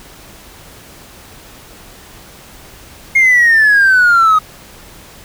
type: exponential sweep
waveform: triangle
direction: down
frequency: 2150 to 1248 Hz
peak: -3 dBFS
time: 3.15-4.39 s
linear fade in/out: 10 ms
effects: tanh soft clip ceiling -2 dBFS + pink hiss -38 dBFS RMS until 5.24 s